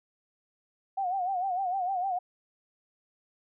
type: tone with vibrato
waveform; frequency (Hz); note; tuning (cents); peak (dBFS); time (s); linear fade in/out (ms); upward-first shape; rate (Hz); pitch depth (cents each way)
sine; 747; F#5; +16; -27; 0.97-2.19; 10; sine; 6.6; 97
effects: none

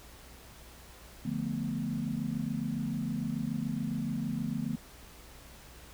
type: chord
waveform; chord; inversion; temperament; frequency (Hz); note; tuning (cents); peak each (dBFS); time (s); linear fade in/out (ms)
sine; B half-diminished seventh; first; equal; 146.83 / 174.61 / 220 / 246.9; D3 / F3 / A3 / B3; 0 / 0 / 0 / 0; -37 / -38 / -35 / -36; 1.25-4.76; 5
effects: added 60 Hz sine -55 dBFS peak until 5.93 s + pink hiss -53 dBFS RMS until 5.93 s

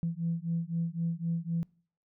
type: beating tone pair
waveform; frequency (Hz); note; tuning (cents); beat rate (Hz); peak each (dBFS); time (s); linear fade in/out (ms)
sine; 165.5 / 169.4; E3 / E3; +7 / +48; 3.9; -32 / -32; 0.03-1.63; 0
effects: noise-tail reverb RT60 0.5 s tail -25 dB re dry + tanh soft clip ceiling -22 dBFS

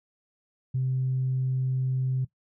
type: tone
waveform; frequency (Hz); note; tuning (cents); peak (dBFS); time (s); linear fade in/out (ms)
sine; 130; C3; -11; -23; 0.74-2.25; 10
effects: noise-tail reverb RT60 0.1 s tail -17 dB re dry + tanh soft clip ceiling -19 dBFS

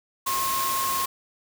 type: tone in noise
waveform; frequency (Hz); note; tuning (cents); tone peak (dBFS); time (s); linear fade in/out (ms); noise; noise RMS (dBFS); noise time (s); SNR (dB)
sine; 1073; C6; +43; -25; 0.26-1.06; 10; white; -29; 0.26-1.06; +1
effects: none

